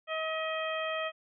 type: harmonic tone with a mistuned harmonic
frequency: 636 Hz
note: D#5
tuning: 38 cents sharp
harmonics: 1 / 2 / 3 / 4 / 5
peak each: -34 / -37 / -39 / -40 / -41 dBFS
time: 0.07-1.12 s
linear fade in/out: 50 ms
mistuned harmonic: 4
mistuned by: -20 cents
effects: none